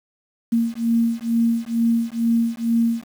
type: beating tone pair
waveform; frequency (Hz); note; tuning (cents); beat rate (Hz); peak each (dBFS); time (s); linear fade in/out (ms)
sine; 230 / 232.2; A#3 / A#3; -23 / -7; 2.2; -20; 0.52-3.04; 10
effects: 7-bit